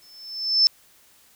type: tone with exponential growth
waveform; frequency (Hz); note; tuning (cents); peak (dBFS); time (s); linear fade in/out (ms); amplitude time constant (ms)
sine; 5280; E8; +2; -11; 0.02-0.67; 0; 140
effects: white hiss -56 dBFS RMS until 1.35 s